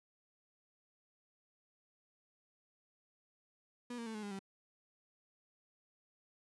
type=tone with pitch steps; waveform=35% pulse; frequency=243 / 232.4 / 222.3 / 212.6 / 203.4 / 194.55 Hz; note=B3 / A#3 / A3 / G#3 / G#3 / G3; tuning=-28 / -5 / +18 / +41 / -36 / -13 cents; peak=-40 dBFS; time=3.9-4.392 s; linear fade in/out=5 ms; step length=82 ms; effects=resampled to 24000 Hz